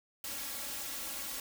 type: noise with comb filter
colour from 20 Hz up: white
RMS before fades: -40 dBFS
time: 0.24-1.4 s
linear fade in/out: 2 ms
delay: 3.6 ms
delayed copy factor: +0.95
effects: none